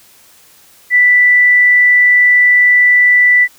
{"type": "tone", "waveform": "sine", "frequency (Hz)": 1975.5, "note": "B6", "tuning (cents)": 0, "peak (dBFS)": -5, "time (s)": [0.9, 3.48], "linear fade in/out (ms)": 50, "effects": ["white hiss -45 dBFS RMS until 3.58 s"]}